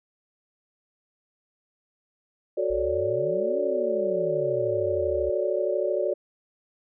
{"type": "chord", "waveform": "sine", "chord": "D major seventh", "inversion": "first", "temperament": "equal", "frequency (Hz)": [370, 440, 554.4, 587.3], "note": ["F#4", "A4", "C#5", "D5"], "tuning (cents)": [0, 0, 0, 0], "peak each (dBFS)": [-28, -30, -29, -27], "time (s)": [2.57, 6.14], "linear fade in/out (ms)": 10}
{"type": "exponential two-way sweep", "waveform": "sine", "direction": "up then down", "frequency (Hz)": [51, 293.7, 66.1], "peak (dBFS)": -35, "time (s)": [2.7, 5.3], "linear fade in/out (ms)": 5, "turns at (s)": 3.6}
{"effects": []}